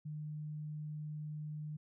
sine tone, 151.6 Hz, D#3, 45 cents flat, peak -40 dBFS, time 0.05-1.77 s, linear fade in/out 10 ms, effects none

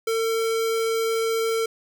square tone, 451.4 Hz, A4, 44 cents sharp, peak -22 dBFS, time 0.07-1.66 s, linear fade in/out 5 ms, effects none

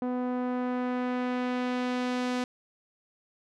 sawtooth tone with low-pass filter sweep, 249.5 Hz, B3, 18 cents sharp, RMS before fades -30 dBFS, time 0.02-2.44 s, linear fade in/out 2 ms, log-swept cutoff 850 to 6100 Hz, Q 0.76, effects none

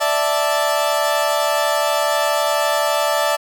30% pulse chord, D suspended second, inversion none, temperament equal, 587.3 / 659.3 / 880 Hz, D5 / E5 / A5, 0 / 0 / 0 cents, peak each -17 / -18 / -19 dBFS, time 0-3.37 s, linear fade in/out 20 ms, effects none

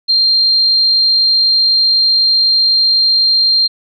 sine tone, 4184 Hz, C8, 1 cent flat, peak -8 dBFS, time 0.08-3.68 s, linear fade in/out 20 ms, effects none

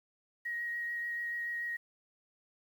sine tone with vibrato, 1889 Hz, A#6, 22 cents sharp, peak -34 dBFS, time 0.45-1.77 s, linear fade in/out 10 ms, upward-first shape triangle, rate 6.9 Hz, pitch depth 11 cents each way, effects 10-bit

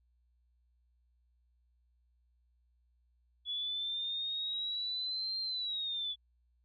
sine exponential two-way sweep, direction up then down, 3400 to 4186 to 3423 Hz, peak -34 dBFS, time 3.45-6.16 s, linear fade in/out 50 ms, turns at 5.4 s, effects added 60 Hz sine -69 dBFS peak until 6.64 s

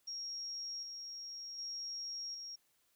sine tone with tremolo, 5588 Hz, F8, in tune, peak -40 dBFS, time 0.07-2.56 s, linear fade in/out 10 ms, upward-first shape square, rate 0.66 Hz, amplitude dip 35%, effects white hiss -75 dBFS RMS until 2.95 s

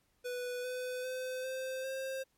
square tone with pitch steps, 493.9 / 502.8 / 511.9 / 521.2 / 530.6 Hz, B4 / B4 / C5 / C5 / C5, 0 / +31 / -38 / -7 / +24 cents, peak -37 dBFS, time 0.24-2.24 s, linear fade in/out 20 ms, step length 400 ms, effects pink hiss -75 dBFS RMS until 2.37 s + MP3 64 kbps

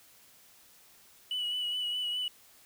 triangle tone with vibrato, 2951 Hz, F#7, 5 cents flat, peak -28 dBFS, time 1.31-2.28 s, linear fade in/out 2 ms, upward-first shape sine, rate 4.8 Hz, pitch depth 28 cents each way, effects tanh soft clip ceiling -26 dBFS + white hiss -59 dBFS RMS until 2.65 s

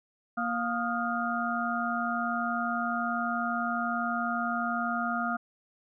harmonic tone with a mistuned harmonic, 235.3 Hz, A#3, 16 cents sharp, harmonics 1 / 3 / 5 / 6, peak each -33 / -33 / -33 / -33 dBFS, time 0.37-5.37 s, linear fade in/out 10 ms, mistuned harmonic 5, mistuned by +91 cents, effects none

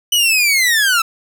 sawtooth linear sweep, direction down, 2993 to 1300 Hz, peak -8 dBFS, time 0.12-1.02 s, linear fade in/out 5 ms, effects none

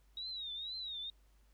sine tone with vibrato, 3800 Hz, A#7, 33 cents sharp, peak -40 dBFS, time 0.17-1.1 s, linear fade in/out 2 ms, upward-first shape triangle, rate 2.1 Hz, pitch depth 150 cents each way, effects added 50 Hz sine -64 dBFS peak until 1.53 s + pink hiss -75 dBFS RMS until 1.53 s

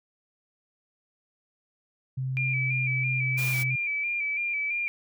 sine tone with pitch glide, 130.81 to 129.08 Hz, C3 to C3, 0 to -23 cents, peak -27 dBFS, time 2.17-3.76 s, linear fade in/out 10 ms, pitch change -23 cents, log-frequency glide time 2.45-2.75 s
sine tone with vibrato, 2349 Hz, D7, in tune, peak -26 dBFS, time 2.37-4.88 s, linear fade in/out 0 ms, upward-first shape square, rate 3 Hz, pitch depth 36 cents each way
white noise, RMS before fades -36 dBFS, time 3.37-3.64 s, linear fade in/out 20 ms
effects none

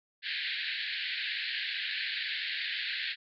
pink band-pass noise, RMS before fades -35 dBFS, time 0.22-3.16 s, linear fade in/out 50 ms, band 1600 to 4500 Hz, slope 96 dB/octave, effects none

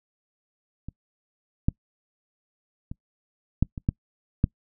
clicks, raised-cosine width 5 ms, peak -23 / -8 / -22 / -7 / -21 / -9 / -6 dBFS, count 7, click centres 0.886 / 1.685 / 2.915 / 3.626 / 3.778 / 3.889 / 4.441 s, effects noise-tail reverb RT60 0.1 s tail -25 dB re dry

